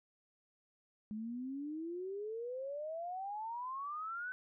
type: exponential sweep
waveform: sine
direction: up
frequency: 209.2 to 1523 Hz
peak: -39 dBFS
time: 1.11-4.32 s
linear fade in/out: 0 ms
effects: none